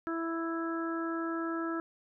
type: harmonic tone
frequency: 330.4 Hz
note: E4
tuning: 4 cents sharp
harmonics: 1 / 2 / 3 / 4 / 5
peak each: -33 / -43 / -46 / -38 / -43 dBFS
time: 0.07-1.8 s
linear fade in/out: 0 ms
effects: none